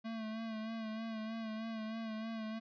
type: tone with vibrato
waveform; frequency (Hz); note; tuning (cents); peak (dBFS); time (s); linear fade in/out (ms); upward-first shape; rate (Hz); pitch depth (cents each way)
square; 222; A3; +16; -40; 0.04-2.6; 20; sine; 3.2; 38
effects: resampled to 11025 Hz